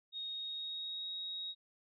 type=tone with pitch glide; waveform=sine; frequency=3732 to 3780 Hz; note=A#7 to A#7; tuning=+1 to +23 cents; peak=-39 dBFS; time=0.12-1.55 s; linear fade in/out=50 ms; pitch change=+22 cents; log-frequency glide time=0.27-1.05 s; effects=none